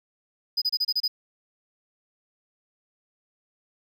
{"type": "tone bursts", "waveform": "triangle", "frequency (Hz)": 4978, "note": "D#8", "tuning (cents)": 0, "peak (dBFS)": -20, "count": 7, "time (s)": [0.57, 1.08], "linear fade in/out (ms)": 10, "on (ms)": 48, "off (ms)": 29, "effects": []}